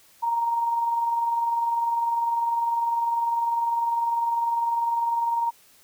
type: tone with tremolo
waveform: sine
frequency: 932.3 Hz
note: A#5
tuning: in tune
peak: -19 dBFS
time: 0.22-5.51 s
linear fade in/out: 20 ms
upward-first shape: triangle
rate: 20 Hz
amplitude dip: 50%
effects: white hiss -56 dBFS RMS until 5.83 s